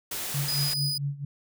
white noise, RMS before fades -33 dBFS, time 0.11-0.74 s, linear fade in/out 5 ms
sine tone with tremolo, 141.7 Hz, C#3, 38 cents sharp, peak -25 dBFS, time 0.34-1.25 s, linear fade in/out 5 ms, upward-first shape sine, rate 4.5 Hz, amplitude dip 85%
40% pulse tone, 4964 Hz, D#8, 5 cents flat, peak -26 dBFS, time 0.48-0.98 s, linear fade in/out 5 ms
effects none

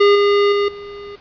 square tone with level steps, 406.3 Hz, G#4, 38 cents flat, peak -9 / -12 / -15 / -31 dBFS, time 0-1.16 s, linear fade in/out 10 ms, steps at 0.15 / 0.52 / 0.68 s, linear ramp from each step 5 ms, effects pink hiss -46 dBFS RMS until 1.2 s + resampled to 11025 Hz

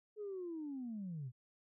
sine linear sweep, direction down, 430.5 to 116.3 Hz, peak -40 dBFS, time 0.16-1.32 s, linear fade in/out 50 ms, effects tanh soft clip ceiling -37 dBFS

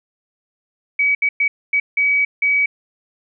sine tone bursts at uneven times, 2273 Hz, C#7, 43 cents sharp, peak -13 dBFS, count 6, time 0.99-1.15 / 1.22-1.29 / 1.4-1.48 / 1.73-1.8 / 1.97-2.25 / 2.42-2.66 s, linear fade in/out 5 ms, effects none

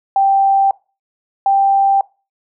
sine tone pair in turn, 784 / 787.5 Hz, G5 / G5, 0 / +8 cents, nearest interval unison, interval 8 cents, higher second, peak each -9 dBFS, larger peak neither, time 0.16-0.71 / 1.46-2.01 s, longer neither, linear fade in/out 2 ms, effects noise-tail reverb RT60 0.3 s tail -22 dB re dry

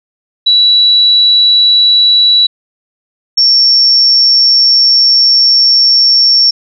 sine tone pair in turn, 3930 / 5464 Hz, B7 / F8, -9 / -39 cents, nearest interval tritone, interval 570 cents, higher second, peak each -4 dBFS, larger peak neither, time 0.46-2.47 / 3.37-6.51 s, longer second, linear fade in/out 10 ms, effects none

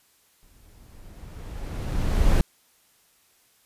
brown noise with exponential growth, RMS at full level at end -17 dBFS, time 0.43-2.41 s, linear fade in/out 0 ms, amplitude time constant 430 ms, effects white hiss -62 dBFS RMS until 3.65 s + resampled to 32000 Hz

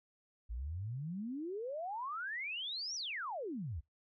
sine exponential two-way sweep, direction up then down, 52.4 to 5920 to 66.3 Hz, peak -38 dBFS, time 0.49-3.81 s, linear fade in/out 20 ms, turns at 2.95 s, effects noise-tail reverb RT60 0.2 s tail -26 dB re dry

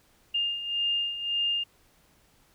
sine beating tone pair, 2813 / 2814.8 Hz, F7 / F7, +12 / +13 cents, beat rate 1.8 Hz, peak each -33 / -27 dBFS, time 0.34-1.64 s, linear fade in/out 10 ms, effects pink hiss -63 dBFS RMS until 2.54 s

